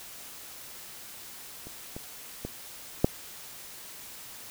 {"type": "clicks", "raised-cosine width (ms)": 2, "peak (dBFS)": [-30, -24, -20, -6], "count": 4, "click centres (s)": [1.67, 1.965, 2.45, 3.045], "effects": ["white hiss -45 dBFS RMS until 4.5 s"]}